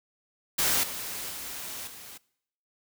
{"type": "noise with level steps", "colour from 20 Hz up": "white", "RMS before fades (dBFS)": [-25, -36, -38, -45], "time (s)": [0.58, 2.18], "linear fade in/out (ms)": 10, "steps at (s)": [0.83, 1.3, 1.87], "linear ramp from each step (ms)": 5, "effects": ["noise-tail reverb RT60 0.7 s tail -22 dB re dry"]}